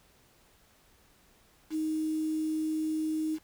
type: tone with quantisation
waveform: sine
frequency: 313 Hz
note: D#4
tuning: 10 cents sharp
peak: -28 dBFS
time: 1.7-3.39 s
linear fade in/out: 50 ms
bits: 8
effects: pink hiss -63 dBFS RMS until 3.43 s